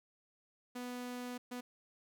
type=tone bursts at uneven times; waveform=sawtooth; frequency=246.9 Hz; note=B3; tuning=in tune; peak=-37 dBFS; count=2; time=0.75-1.38 / 1.51-1.61 s; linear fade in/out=10 ms; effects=none